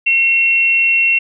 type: tone pair together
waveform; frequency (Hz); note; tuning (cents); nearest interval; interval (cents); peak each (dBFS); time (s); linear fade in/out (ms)
sine; 2160 / 2721; C#7 / F7; -45 / -46; major third; 399; -22 / -10; 0.06-1.19; 10
effects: none